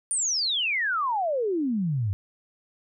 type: exponential sweep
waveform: sine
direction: down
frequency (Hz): 9397 to 92.5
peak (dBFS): -23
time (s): 0.11-2.13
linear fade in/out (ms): 0
effects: none